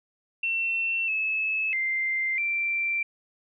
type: tone with pitch steps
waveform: sine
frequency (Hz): 2701 / 2598 / 2090 / 2352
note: E7 / E7 / C7 / D7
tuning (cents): +42 / -26 / -2 / +2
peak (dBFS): -24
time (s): 0.43-3.03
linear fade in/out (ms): 5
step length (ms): 650
effects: none